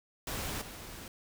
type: noise with level steps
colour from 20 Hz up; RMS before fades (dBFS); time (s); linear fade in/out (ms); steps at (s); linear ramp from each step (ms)
pink; -37 / -46; 0.27-1.08; 2; 0.61; 10
effects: none